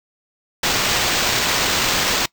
white noise with sample-and-hold, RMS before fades -19 dBFS, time 0.63-2.26 s, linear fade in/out 5 ms, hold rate 11025 Hz, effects noise-tail reverb RT60 0.1 s tail -23 dB re dry

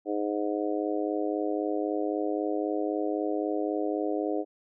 harmonic tone, 103.83 Hz, G#2, in tune, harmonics 3 / 4 / 5 / 6 / 7, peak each -30 / -32 / -34 / -36 / -37 dBFS, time 0.05-4.45 s, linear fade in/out 50 ms, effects none

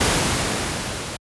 pink noise with level ramp, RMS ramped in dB -17 to -30 dBFS, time 0-1.17 s, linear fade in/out 10 ms, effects high-pass 60 Hz 12 dB/octave + resampled to 24000 Hz

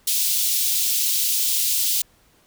white high-pass noise, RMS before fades -21 dBFS, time 0.07-2.02 s, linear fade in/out 5 ms, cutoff 3100 Hz, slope 24 dB/octave, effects pink hiss -58 dBFS RMS until 2.46 s

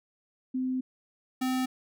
sine / square tone pair in turn, 257.4 / 257.4 Hz, C4 / C4, -28 / -28 cents, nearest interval unison, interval 0 cents, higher neither, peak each -27 dBFS, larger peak neither, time 0.54-0.81 / 1.41-1.66 s, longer first, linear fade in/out 10 ms, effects none

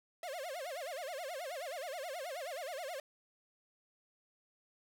45% pulse tone with vibrato, 616 Hz, D#5, 17 cents flat, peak -40 dBFS, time 0.23-3 s, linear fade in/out 2 ms, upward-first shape sine, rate 9.4 Hz, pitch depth 290 cents each way, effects none

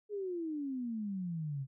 sine exponential sweep, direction down, 424.7 to 130.81 Hz, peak -35 dBFS, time 0.09-1.67 s, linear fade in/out 50 ms, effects none

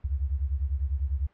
sine beating tone pair, 66.6 / 76.6 Hz, C2 / D#2, +31 / -27 cents, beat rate 10 Hz, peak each -27 / -30 dBFS, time 0.04-1.27 s, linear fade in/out 10 ms, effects pink hiss -65 dBFS RMS until 1.33 s + low-pass 2000 Hz 12 dB/octave

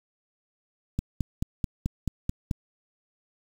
click train, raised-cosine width 5 ms, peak -14 dBFS, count 8, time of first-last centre 0.99-2.512 s, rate 4.6 Hz, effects 7-bit

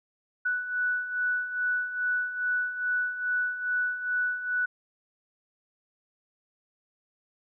sine beating tone pair, 1480 / 1482.4 Hz, F#6 / F#6, 0 / +3 cents, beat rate 2.4 Hz, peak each -33 / -27 dBFS, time 0.45-4.66 s, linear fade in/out 10 ms, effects none

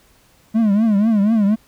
triangle tone with vibrato, 212.8 Hz, G#3, 42 cents sharp, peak -10 dBFS, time 0.54-1.56 s, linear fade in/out 20 ms, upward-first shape triangle, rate 4.1 Hz, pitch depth 160 cents each way, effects pink hiss -54 dBFS RMS until 1.67 s

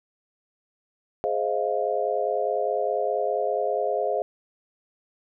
sine chord, F minor seventh, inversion first, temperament just, 419.1 / 523.8 / 628.6 / 698.5 Hz, Ab4 / C5 / Eb5 / F5, +16 / +2 / +18 / 0 cents, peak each -28 dBFS, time 1.24-4.22 s, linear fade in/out 0 ms, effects none

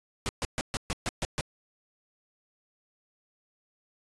pink noise bursts, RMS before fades -30 dBFS, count 8, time 0.26-1.41 s, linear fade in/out 0 ms, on 30 ms, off 130 ms, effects resampled to 22050 Hz

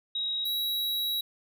sine / square tone pair in turn, 3814 / 3874 Hz, A#7 / B7, +39 / -34 cents, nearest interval unison, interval 27 cents, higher second, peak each -28 dBFS, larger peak neither, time 0.15-0.45 / 0.45-1.21 s, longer second, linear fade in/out 5 ms, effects none

